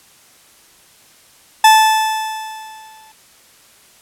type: tone with exponential decay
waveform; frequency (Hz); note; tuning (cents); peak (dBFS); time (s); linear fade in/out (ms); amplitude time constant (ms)
40% pulse; 874; A5; -12; -3; 1.64-3.12; 5; 320
effects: white hiss -48 dBFS RMS until 4.01 s + low-pass 12000 Hz 12 dB/octave